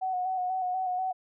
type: tone with vibrato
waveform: sine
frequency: 740 Hz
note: F#5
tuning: in tune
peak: -27 dBFS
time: 0.01-1.13 s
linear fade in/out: 20 ms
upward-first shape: square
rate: 4.1 Hz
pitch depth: 28 cents each way
effects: none